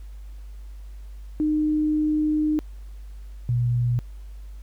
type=tone pair in turn; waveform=sine; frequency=305.3 / 121.16 Hz; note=D#4 / B2; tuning=-33 / -33 cents; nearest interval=octave + major third; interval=1600 cents; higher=first; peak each=-19 dBFS; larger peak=neither; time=1.4-2.59 / 3.49-3.99 s; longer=first; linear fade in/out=0 ms; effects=added 50 Hz sine -36 dBFS peak until 4.62 s + pink hiss -60 dBFS RMS until 4.62 s